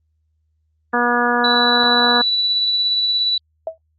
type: harmonic tone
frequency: 241.3 Hz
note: B3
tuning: 40 cents flat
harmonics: 1 / 2 / 3 / 4 / 5 / 6 / 7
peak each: -22 / -22 / -22 / -22 / -22 / -22 / -22 dBFS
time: 0.93-2.22 s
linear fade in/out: 10 ms
type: tone with tremolo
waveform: sine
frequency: 3951 Hz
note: B7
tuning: in tune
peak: -14 dBFS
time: 1.44-3.38 s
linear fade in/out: 5 ms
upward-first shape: sine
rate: 17 Hz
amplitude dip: 25%
type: tone with exponential decay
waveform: sine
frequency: 648 Hz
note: E5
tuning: 30 cents flat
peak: -17 dBFS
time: 3.67-3.78 s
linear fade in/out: 2 ms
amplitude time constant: 22 ms
effects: added 78 Hz sine -62 dBFS peak until 3.98 s + Opus 24 kbps